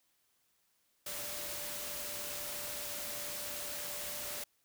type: tone in noise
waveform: sine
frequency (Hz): 587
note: D5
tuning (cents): -1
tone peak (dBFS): -50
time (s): 1.06-4.44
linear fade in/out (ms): 5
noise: white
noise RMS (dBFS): -41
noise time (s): 1.06-4.44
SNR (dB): -12
effects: white hiss -75 dBFS RMS until 4.64 s